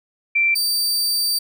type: tone pair in turn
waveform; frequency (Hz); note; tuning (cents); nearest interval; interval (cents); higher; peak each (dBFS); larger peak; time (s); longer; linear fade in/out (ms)
sine / sawtooth; 2349 / 4645; D7 / D8; 0 / -20; octave; 1180; second; -14 / -15; first; 0.35-0.55 / 0.55-1.39; second; 10
effects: none